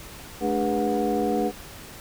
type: tone cluster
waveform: sine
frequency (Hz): 215.9 / 294.9 / 407.5 / 486.9 / 731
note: A3 / D4 / G#4 / B4 / F#5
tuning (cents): -33 / +7 / -33 / -25 / -21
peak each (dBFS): -27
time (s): 0.4-1.52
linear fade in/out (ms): 50
effects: tanh soft clip ceiling -14 dBFS + pink hiss -42 dBFS RMS until 2 s